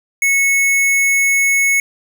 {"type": "tone", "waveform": "square", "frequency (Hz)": 2200, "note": "C#7", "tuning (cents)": -14, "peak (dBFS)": -12, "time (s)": [0.22, 1.8], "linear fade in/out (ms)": 2, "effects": []}